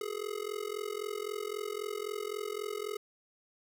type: tone with amplitude modulation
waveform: square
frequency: 420.5 Hz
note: G#4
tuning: 22 cents sharp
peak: -32 dBFS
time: 0.01-2.97 s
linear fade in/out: 2 ms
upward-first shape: sine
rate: 43.8 Hz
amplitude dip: 95%
effects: none